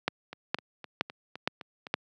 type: two click trains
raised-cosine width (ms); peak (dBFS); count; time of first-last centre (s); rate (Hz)
0.3; -9 / -24; 5 / 7; 0.08-1.94 / 0.33-1.868; 2.15 / 3.9
effects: high-pass 150 Hz 12 dB/octave

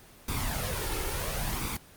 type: noise with flanger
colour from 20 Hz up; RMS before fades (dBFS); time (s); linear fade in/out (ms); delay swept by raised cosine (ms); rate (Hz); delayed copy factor
pink; -31; 0.28-1.77; 5; 0.83 to 2.33; 0.72; +0.7
effects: pink hiss -53 dBFS RMS until 1.96 s + Opus 24 kbps

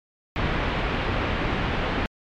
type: low-pass noise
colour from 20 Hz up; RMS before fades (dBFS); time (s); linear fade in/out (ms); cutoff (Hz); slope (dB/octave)
pink; -25; 0.36-2.06; 0; 3100; 24
effects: MP3 96 kbps

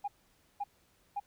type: tone bursts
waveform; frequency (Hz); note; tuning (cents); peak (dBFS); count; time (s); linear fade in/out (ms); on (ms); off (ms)
sine; 813; G#5; -37; -31; 3; 0.04-1.2; 10; 40; 520
effects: tanh soft clip ceiling -28 dBFS + pink hiss -69 dBFS RMS until 1.26 s

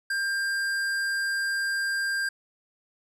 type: tone with hard clipping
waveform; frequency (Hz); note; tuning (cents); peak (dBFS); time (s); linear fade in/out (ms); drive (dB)
sine; 1594; G6; +28; -27; 0.1-2.29; 5; 12
effects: none

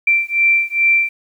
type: beating tone pair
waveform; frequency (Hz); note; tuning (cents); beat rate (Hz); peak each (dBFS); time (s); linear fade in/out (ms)
sine; 2349 / 2351.4; D7 / D7; 0 / +2; 2.4; -15; 0.07-1.09; 5
effects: 8-bit

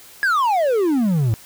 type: exponential sweep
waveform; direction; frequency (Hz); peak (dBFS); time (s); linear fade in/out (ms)
triangle; down; 1699 to 104.2; -13; 0.23-1.34; 0
effects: white hiss -44 dBFS RMS until 1.45 s

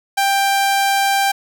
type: tone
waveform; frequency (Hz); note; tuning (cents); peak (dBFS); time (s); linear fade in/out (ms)
sawtooth; 789; G5; +11; -10; 0.17-1.32; 10
effects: none

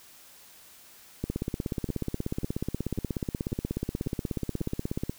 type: two click trains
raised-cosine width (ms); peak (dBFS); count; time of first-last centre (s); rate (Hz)
3; -22 / -16; 6 / 65; 1.89-4.607 / 1.24-5.095; 1.84 / 16.6
effects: white hiss -53 dBFS RMS until 5.18 s

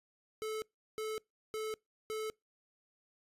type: tone bursts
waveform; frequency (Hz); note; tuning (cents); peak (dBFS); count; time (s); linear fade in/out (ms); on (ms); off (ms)
square; 434.8; A4; -21; -37; 4; 0.42-2.3; 0; 200; 360
effects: noise-tail reverb RT60 0.2 s tail -25 dB re dry + resampled to 32000 Hz

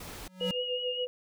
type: noise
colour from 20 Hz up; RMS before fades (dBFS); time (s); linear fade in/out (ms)
pink; -43; 0-0.28; 5
type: tone with exponential growth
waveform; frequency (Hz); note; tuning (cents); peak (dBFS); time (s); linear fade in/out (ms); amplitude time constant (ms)
square; 185; F#3; 0; -29; 0.23-0.51; 2; 60
type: tone with vibrato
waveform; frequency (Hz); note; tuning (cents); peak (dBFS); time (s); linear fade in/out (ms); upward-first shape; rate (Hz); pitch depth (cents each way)
sine; 2869; F7; +46; -33; 0.4-1.06; 20; triangle; 5.4; 31
type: tone with tremolo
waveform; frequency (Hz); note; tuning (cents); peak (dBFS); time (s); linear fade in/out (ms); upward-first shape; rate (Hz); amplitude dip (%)
sine; 498.2; B4; +15; -29; 0.41-1.07; 0; sine; 6.9; 80
effects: none

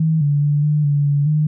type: tone with pitch steps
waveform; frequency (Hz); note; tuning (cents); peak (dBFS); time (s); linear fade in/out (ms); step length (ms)
sine; 159.4 / 144.6 / 146.3 / 149.9 / 144.3 / 143.5 / 152.3; D#3 / D3 / D3 / D3 / D3 / D3 / D#3; +42 / -27 / -6 / +36 / -30 / -40 / -37; -13; 0-1.47; 5; 210
effects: none

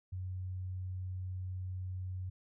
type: tone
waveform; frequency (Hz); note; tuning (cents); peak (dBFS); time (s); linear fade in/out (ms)
sine; 92.4; F#2; -2; -37; 0.12-2.3; 10
effects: none

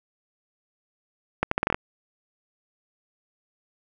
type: accelerating click train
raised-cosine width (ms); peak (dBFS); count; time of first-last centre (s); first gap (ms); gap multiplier
0.5; -6; 8; 1.43-1.745; 84; 0.78
effects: none

